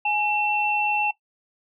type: tone pair together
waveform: sine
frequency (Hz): 836.4 / 2697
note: G#5 / E7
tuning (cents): +12 / +39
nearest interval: octave + minor sixth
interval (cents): 2027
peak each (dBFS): -23 / -24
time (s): 0.05-1.11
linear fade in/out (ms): 5
effects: noise-tail reverb RT60 0.1 s tail -17 dB re dry